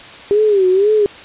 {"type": "tone with vibrato", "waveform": "sine", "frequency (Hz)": 397.9, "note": "G4", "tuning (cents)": 26, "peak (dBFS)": -9, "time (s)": [0.31, 1.06], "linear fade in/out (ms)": 0, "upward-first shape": "sine", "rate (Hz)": 2, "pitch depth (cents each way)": 140, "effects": ["white hiss -35 dBFS RMS until 1.24 s", "resampled to 8000 Hz"]}